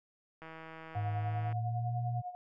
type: click train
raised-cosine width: 0.5 ms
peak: -33 dBFS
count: 179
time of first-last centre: 0.42-1.526 s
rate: 161 Hz
type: tone with pitch glide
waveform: sine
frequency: 104.9 to 119.8 Hz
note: G#2 to A#2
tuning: +18 to +48 cents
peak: -32 dBFS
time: 0.95-2.22 s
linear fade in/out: 20 ms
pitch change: +230 cents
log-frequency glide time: 1.14-1.96 s
type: tone with tremolo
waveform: sine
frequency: 720 Hz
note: F#5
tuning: 47 cents flat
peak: -36 dBFS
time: 0.95-2.35 s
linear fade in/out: 0 ms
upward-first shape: sine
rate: 10 Hz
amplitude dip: 75%
effects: none